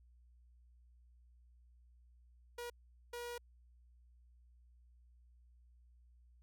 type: tone bursts at uneven times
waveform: sawtooth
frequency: 479.9 Hz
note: B4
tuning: 50 cents flat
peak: -39 dBFS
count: 2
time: 2.58-2.7 / 3.13-3.38 s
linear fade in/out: 5 ms
effects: added 60 Hz sine -62 dBFS peak until 6.42 s